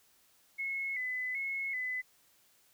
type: tone with vibrato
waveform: sine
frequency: 2093 Hz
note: C7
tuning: in tune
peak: -33 dBFS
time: 0.58-2.02 s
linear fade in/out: 20 ms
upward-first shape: square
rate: 1.3 Hz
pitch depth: 70 cents each way
effects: white hiss -67 dBFS RMS until 2.73 s